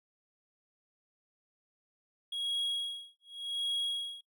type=tone with tremolo; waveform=triangle; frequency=3308 Hz; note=G#7; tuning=8 cents flat; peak=-28 dBFS; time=2.32-4.21 s; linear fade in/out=5 ms; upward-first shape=sine; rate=0.87 Hz; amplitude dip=100%; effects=noise-tail reverb RT60 0.1 s tail -23 dB re dry